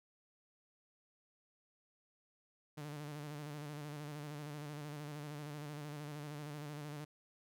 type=tone with vibrato; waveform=sawtooth; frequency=148 Hz; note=D3; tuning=14 cents sharp; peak=-40 dBFS; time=2.77-7.05 s; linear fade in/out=10 ms; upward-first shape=square; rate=13 Hz; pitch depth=42 cents each way; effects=none